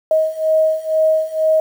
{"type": "beating tone pair", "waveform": "sine", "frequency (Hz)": [630, 632.1], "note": ["D#5", "D#5"], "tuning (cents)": [21, 27], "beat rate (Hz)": 2.1, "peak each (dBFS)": [-17, -15], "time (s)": [0.11, 1.6], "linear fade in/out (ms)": 2, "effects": ["7-bit"]}